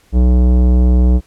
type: tone with tanh clipping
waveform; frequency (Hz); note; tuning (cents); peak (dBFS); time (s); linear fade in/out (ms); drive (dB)
sine; 61.74; B1; 0; -9; 0.12-1.21; 50; 16
effects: pink hiss -52 dBFS RMS until 1.26 s + low-pass 12000 Hz 12 dB/octave